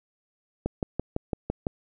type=click train; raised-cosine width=2 ms; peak=-13 dBFS; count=7; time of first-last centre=0.66-1.668 s; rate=5.95 Hz; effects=none